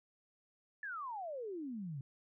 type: exponential sweep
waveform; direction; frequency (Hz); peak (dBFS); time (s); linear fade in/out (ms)
sine; down; 1760 to 128.9; -40; 0.83-2.01; 2
effects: none